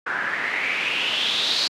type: noise with low-pass filter sweep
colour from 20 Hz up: white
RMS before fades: -24 dBFS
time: 0.06-1.68 s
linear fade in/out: 10 ms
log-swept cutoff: 1500 to 4400 Hz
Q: 5.8
effects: high-pass 200 Hz 12 dB/octave